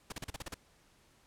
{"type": "noise bursts", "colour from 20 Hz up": "pink", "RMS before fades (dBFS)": -40, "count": 8, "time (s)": [0.1, 0.543], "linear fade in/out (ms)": 5, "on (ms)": 23, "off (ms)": 37, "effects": ["pink hiss -66 dBFS RMS until 1.26 s", "low-pass 11000 Hz 12 dB/octave"]}